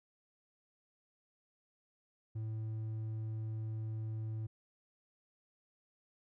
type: tone with hard clipping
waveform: sine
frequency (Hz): 110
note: A2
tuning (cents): 0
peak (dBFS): -38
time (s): 2.35-4.47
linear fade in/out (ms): 10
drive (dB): 3
effects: none